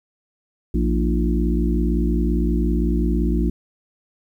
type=harmonic tone with a mistuned harmonic; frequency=57.7 Hz; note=A#1; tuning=17 cents flat; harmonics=1 / 3 / 4 / 5 / 6; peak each=-19 / -24 / -25 / -26 / -27 dBFS; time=0.74-3.5 s; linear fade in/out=5 ms; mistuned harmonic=5; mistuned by=+71 cents; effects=9-bit